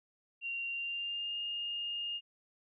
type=tone with pitch glide; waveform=sine; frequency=2763 to 2832 Hz; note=F7 to F7; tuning=-19 to +23 cents; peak=-35 dBFS; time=0.41-2.21 s; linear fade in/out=50 ms; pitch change=+42 cents; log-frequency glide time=0.68-1.39 s; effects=none